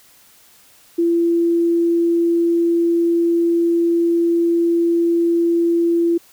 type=tone; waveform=sine; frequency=338.8 Hz; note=E4; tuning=48 cents sharp; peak=-13 dBFS; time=0.98-6.18 s; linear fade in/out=10 ms; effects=white hiss -50 dBFS RMS until 6.32 s